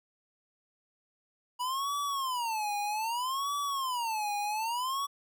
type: tone with vibrato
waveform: square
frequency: 970 Hz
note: B5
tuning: 31 cents flat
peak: -31 dBFS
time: 1.59-5.07 s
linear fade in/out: 20 ms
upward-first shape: sine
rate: 0.63 Hz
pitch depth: 290 cents each way
effects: none